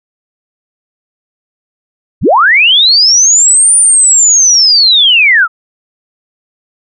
sine linear two-way sweep, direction up then down, 33.18 to 9397 to 1247 Hz, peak -3 dBFS, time 2.21-5.48 s, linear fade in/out 50 ms, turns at 3.76 s, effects none

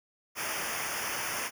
pink noise with comb filter, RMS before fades -34 dBFS, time 0.35-1.51 s, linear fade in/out 50 ms, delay 0.25 ms, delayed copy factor -1, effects none

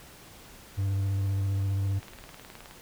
triangle tone with vibrato, 98 Hz, G2, in tune, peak -23 dBFS, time 0.77-2 s, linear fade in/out 20 ms, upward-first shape square, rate 15 Hz, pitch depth 16 cents each way
click train, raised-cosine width 0.3 ms, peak -29 dBFS, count 14, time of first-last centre 2.03-2.711 s, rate 19.1 Hz
effects pink hiss -50 dBFS RMS until 2.81 s

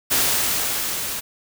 white noise with level ramp, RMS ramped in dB -18 to -28 dBFS, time 0.1-1.21 s, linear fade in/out 20 ms, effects none

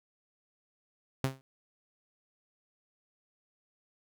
sawtooth tone with exponential decay, 133.2 Hz, C3, 31 cents sharp, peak -21 dBFS, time 1.24-1.41 s, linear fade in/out 0 ms, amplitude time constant 36 ms, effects none

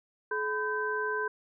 sine tone cluster, 426.8 / 1006 / 1550 Hz, G#4 / B5 / G6, +47 / +32 / -20 cents, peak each -33 / -34 / -32 dBFS, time 0.31-1.28 s, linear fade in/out 5 ms, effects none

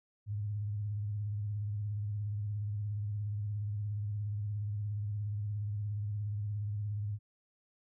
sine tone with vibrato, 103.83 Hz, G#2, in tune, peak -33 dBFS, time 0.26-7.19 s, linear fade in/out 50 ms, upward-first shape sine, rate 17 Hz, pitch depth 57 cents each way, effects none

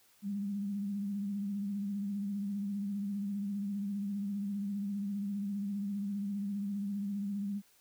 sine tone with vibrato, 201.1 Hz, G3, 44 cents sharp, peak -33 dBFS, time 0.22-7.62 s, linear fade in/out 50 ms, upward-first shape sine, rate 15 Hz, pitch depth 44 cents each way, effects white hiss -66 dBFS RMS until 7.8 s

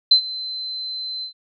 sine tone with ADSR envelope, 4070 Hz, C8, 49 cents flat, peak -7 dBFS, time 0.11-1.33 s, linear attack 6 ms, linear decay 91 ms, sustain -19 dB, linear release 100 ms, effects none

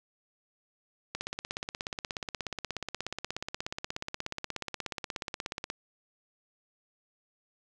click train, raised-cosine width 0.2 ms, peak -17 dBFS, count 77, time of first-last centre 1.15-5.701 s, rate 16.7 Hz, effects none

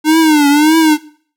square tone with vibrato, 303.9 Hz, D#4, 41 cents flat, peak -7 dBFS, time 0.04-0.98 s, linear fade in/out 50 ms, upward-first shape triangle, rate 1.7 Hz, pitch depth 130 cents each way, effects noise-tail reverb RT60 0.5 s tail -19 dB re dry

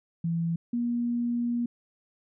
sine tone pair in turn, 167.1 / 238.6 Hz, E3 / A#3, +24 / +41 cents, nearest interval tritone, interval 617 cents, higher second, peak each -25 dBFS, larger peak neither, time 0.24-0.56 / 0.73-1.66 s, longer second, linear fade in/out 5 ms, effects none

